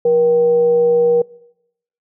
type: tone with frequency modulation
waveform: sine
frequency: 476.6 Hz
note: A#4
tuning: 38 cents sharp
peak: -10 dBFS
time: 0.05-1.22 s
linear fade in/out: 5 ms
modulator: 300 Hz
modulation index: 0.21
effects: noise-tail reverb RT60 0.8 s tail -23 dB re dry